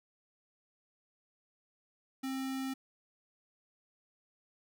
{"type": "tone with notch filter", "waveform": "square", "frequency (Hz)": 265.3, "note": "C4", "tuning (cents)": 24, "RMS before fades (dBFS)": -37, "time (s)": [2.23, 2.74], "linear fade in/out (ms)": 10, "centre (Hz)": 620, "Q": 1.8, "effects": []}